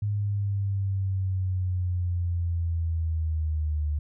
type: linear sweep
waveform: sine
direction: down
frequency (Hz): 103.83 to 74.2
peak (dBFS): -24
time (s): 0.02-3.99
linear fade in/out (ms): 5
effects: none